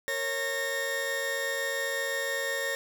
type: tone cluster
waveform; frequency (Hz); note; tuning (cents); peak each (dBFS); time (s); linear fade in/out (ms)
40% pulse; 461.2 / 549 / 1839; A#4 / C#5 / A#6; -19 / -17 / -24; -37 / -33 / -30; 0.08-2.75; 0
effects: none